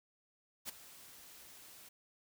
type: noise with ADSR envelope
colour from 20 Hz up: white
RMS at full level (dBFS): -40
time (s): 0.65-1.89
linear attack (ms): 40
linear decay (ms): 11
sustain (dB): -16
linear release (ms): 6
effects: none